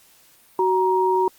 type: tone pair together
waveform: sine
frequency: 373.8 / 941 Hz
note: F#4 / A#5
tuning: +18 / +16 cents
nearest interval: octave + major third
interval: 1598 cents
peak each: -19 dBFS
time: 0.59-1.28 s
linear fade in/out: 2 ms
effects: white hiss -54 dBFS RMS until 1.38 s + Opus 48 kbps